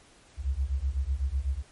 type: beating tone pair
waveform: sine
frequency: 63.5 / 71.5 Hz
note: B1 / D2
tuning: +49 / -46 cents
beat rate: 8 Hz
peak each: -29 dBFS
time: 0.37-1.63 s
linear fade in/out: 50 ms
effects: pink hiss -57 dBFS RMS until 1.71 s + MP3 48 kbps